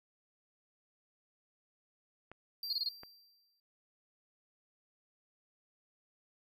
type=clicks; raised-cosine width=0.5 ms; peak=-34 dBFS; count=2; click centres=2.316 / 3.034 s
type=tone with exponential decay; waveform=square; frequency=4710 Hz; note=D8; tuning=4 cents sharp; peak=-38 dBFS; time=2.63-3.6 s; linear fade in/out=2 ms; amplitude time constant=210 ms
type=tone bursts; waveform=sine; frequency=4308 Hz; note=C8; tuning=50 cents sharp; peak=-31 dBFS; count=4; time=2.7-2.888 s; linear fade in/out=2 ms; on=29 ms; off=24 ms
effects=none